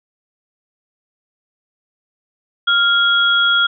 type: tone pair together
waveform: sine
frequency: 1396 / 3320 Hz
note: F6 / G#7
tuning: -1 / -1 cents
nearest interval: octave + minor third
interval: 1500 cents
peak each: -13 / -15 dBFS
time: 2.67-3.67 s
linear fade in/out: 10 ms
effects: none